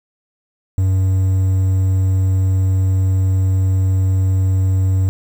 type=tone; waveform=triangle; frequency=94.6 Hz; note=F#2; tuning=39 cents sharp; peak=-10 dBFS; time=0.78-5.09 s; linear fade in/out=0 ms; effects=7-bit